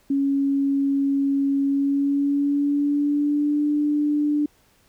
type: tone with pitch glide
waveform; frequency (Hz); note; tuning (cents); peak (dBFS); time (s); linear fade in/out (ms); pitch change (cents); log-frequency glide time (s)
sine; 277.2 to 295.4; C#4 to D4; 0 to +10; -18; 0.1-4.46; 5; +110; 1.64-3.66
effects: pink hiss -60 dBFS RMS until 4.88 s